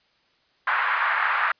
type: band-pass noise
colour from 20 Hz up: white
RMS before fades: -23 dBFS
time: 0.67-1.52 s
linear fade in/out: 5 ms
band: 990 to 1700 Hz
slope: 24 dB/octave
effects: white hiss -64 dBFS RMS until 1.59 s + resampled to 11025 Hz